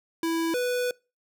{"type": "tone pair in turn", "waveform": "square", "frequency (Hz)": [329.6, 493.8], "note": ["E4", "B4"], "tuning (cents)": [0, 0], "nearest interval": "perfect fifth", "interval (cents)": 700, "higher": "second", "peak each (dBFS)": -25, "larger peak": "neither", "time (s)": [[0.23, 0.54], [0.54, 0.91]], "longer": "second", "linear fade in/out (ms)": 2, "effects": ["noise-tail reverb RT60 0.3 s tail -25 dB re dry"]}